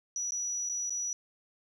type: tone with dropouts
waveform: sine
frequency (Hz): 5870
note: F#8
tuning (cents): -15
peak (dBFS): -31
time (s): 0.16-1.13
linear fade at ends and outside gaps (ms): 1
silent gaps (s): 0.308-0.32 / 0.69-0.696 / 0.896-0.905
effects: 10-bit